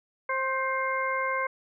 harmonic tone with a mistuned harmonic, 529 Hz, C5, 19 cents sharp, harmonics 1 / 2 / 3 / 4, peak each -32 / -29 / -33 / -32 dBFS, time 0.29-1.47 s, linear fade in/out 5 ms, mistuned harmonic 3, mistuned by -27 cents, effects none

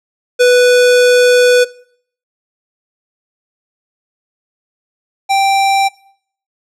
square tone pair in turn, 493.9 / 784 Hz, B4 / G5, 0 / 0 cents, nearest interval minor sixth, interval 800 cents, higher second, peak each -6 / -10 dBFS, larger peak first, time 0.39-1.65 / 5.29-5.89 s, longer first, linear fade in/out 20 ms, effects noise-tail reverb RT60 0.6 s tail -21 dB re dry + low-pass 9000 Hz 12 dB/octave

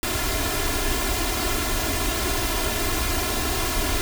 pink noise with comb filter, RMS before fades -24 dBFS, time 0.03-4.01 s, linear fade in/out 0 ms, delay 2.9 ms, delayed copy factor +0.85, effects none

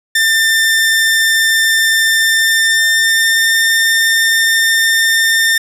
sawtooth tone with pitch glide, 1793 to 1806.5 Hz, A6 to A6, +32 to +45 cents, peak -6 dBFS, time 0.15-5.58 s, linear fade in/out 5 ms, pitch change +13 cents, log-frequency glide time 2.14-3.56 s, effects resampled to 32000 Hz + 7-bit

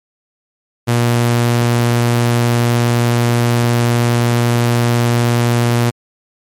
sawtooth tone, 119.2 Hz, A#2, 39 cents sharp, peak -7 dBFS, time 0.87-5.91 s, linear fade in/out 20 ms, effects MP3 64 kbps

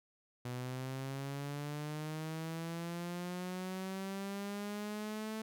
sawtooth linear sweep, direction up, 122.6 to 220 Hz, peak -35 dBFS, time 0.45-5.42 s, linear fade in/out 5 ms, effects none

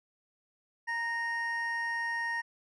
triangle tone pair together, 932.3 / 1856 Hz, A#5 / A#6, 0 / -8 cents, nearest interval octave, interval 1192 cents, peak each -35 / -30 dBFS, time 0.87-2.42 s, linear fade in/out 20 ms, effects resampled to 22050 Hz

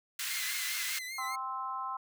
pink high-pass noise, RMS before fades -36 dBFS, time 0.19-0.99 s, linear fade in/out 5 ms, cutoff 1600 Hz, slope 24 dB/octave
sawtooth tone with vibrato, 2066 Hz, C7, 22 cents flat, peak -35 dBFS, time 0.3-1.36 s, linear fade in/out 10 ms, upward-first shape triangle, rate 5 Hz, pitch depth 77 cents each way
harmonic tone, 261.6 Hz, C4, in tune, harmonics 3 / 4 / 5, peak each -42 / -36 / -40 dBFS, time 1.18-1.97 s, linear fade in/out 5 ms
effects none

